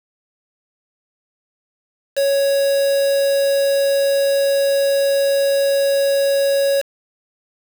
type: tone with quantisation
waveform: triangle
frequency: 554.4 Hz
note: C#5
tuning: in tune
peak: -12 dBFS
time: 2.16-6.82 s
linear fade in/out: 20 ms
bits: 4
effects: none